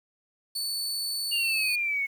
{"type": "tone", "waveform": "sawtooth", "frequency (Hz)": 4476, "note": "C#8", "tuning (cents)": 16, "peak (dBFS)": -26, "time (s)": [0.55, 1.76], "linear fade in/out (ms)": 10}
{"type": "exponential sweep", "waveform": "sine", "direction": "down", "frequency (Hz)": [2846, 2185], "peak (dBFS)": -25, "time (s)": [1.31, 2.07], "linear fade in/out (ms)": 20}
{"effects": ["9-bit"]}